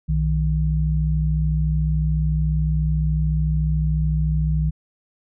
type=tone pair together; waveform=sine; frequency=61.74 / 155.58 Hz; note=B1 / D#3; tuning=0 / 0 cents; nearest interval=octave + major third; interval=1600 cents; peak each=-20 dBFS; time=0.08-4.71 s; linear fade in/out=20 ms; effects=none